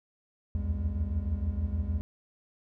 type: tone cluster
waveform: triangle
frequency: 64.6 / 77.3 / 83.8 / 204.3 Hz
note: C2 / D#2 / E2 / G#3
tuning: -21 / -11 / +29 / -28 cents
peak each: -32 / -32 / -29 / -37 dBFS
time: 0.55-2.01 s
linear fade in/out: 0 ms
effects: none